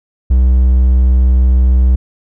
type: tone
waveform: triangle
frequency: 63.2 Hz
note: B1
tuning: 41 cents sharp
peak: -4 dBFS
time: 0.3-1.96 s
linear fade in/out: 10 ms
effects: none